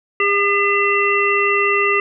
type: harmonic tone with a mistuned harmonic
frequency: 403.2 Hz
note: G4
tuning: 49 cents sharp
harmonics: 1 / 3 / 5 / 7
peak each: -19 / -19 / -19 / -19 dBFS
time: 0.2-2 s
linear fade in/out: 2 ms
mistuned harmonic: 7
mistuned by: -75 cents
effects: none